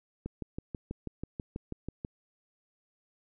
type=click train; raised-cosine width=3 ms; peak=-23 dBFS; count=12; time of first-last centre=0.26-2.049 s; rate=6.15 Hz; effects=none